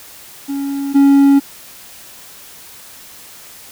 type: tone pair in turn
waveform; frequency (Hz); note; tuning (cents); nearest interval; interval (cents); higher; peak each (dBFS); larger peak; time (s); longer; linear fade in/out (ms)
triangle; 278.4 / 278.4; C#4 / C#4; +8 / +8; unison; 0; neither; -16 / -4; second; 0.48-0.94 / 0.94-1.4; neither; 20
effects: white hiss -38 dBFS RMS until 3.71 s